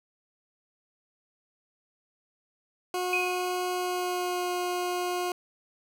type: tone with pitch glide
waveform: 20% pulse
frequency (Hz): 362.3 to 357.9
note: F#4 to F4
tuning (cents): -36 to +42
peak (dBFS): -23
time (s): 2.94-5.32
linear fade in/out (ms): 2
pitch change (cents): -22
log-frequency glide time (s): 3.7-4.53
type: tone with exponential decay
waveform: sine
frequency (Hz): 2507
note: D#7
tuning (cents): +12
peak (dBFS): -23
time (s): 3.13-3.73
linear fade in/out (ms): 2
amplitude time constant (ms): 130
effects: none